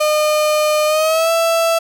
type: tone with pitch glide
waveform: 35% pulse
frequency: 608 to 663 Hz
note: D#5 to E5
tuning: -40 to +10 cents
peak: -11 dBFS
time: 0-1.79 s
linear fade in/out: 10 ms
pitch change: +150 cents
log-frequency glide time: 0.86-1.31 s
effects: none